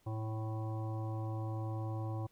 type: harmonic tone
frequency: 109.9 Hz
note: A2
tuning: 2 cents flat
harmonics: 1 / 3 / 5 / 7 / 9 / 10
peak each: -36 / -45 / -49 / -49 / -52 / -56 dBFS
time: 0.06-2.27 s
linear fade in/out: 10 ms
effects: pink hiss -71 dBFS RMS until 2.31 s